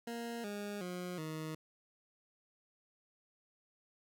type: tone with pitch steps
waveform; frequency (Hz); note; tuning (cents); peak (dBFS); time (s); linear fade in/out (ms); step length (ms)
20% pulse; 234.1 / 205 / 179.48 / 157.15; A#3 / G#3 / F3 / D#3; +8 / -22 / +48 / +18; -35; 0.07-1.55; 5; 370
effects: none